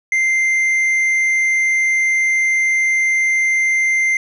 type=tone with tanh clipping; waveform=sine; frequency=2089 Hz; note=C7; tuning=3 cents flat; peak=-14 dBFS; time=0.12-4.17 s; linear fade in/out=2 ms; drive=5 dB; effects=none